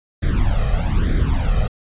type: noise with flanger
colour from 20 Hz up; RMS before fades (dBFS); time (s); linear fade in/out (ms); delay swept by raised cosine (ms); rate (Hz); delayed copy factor
brown; -17; 0.22-1.68; 10; 0.52 to 1.62; 1.1; +1
effects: resampled to 8000 Hz